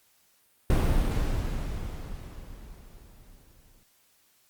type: noise with exponential decay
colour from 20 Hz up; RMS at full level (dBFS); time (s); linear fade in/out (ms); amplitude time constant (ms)
brown; -20; 0.7-3.83; 1; 680
effects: white hiss -65 dBFS RMS until 4.49 s + Opus 48 kbps